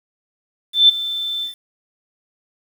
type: tone with ADSR envelope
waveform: sine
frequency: 3539 Hz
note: A7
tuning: 9 cents sharp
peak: -5 dBFS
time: 0.73-1.55 s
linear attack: 160 ms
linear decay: 11 ms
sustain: -16 dB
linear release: 120 ms
effects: 7-bit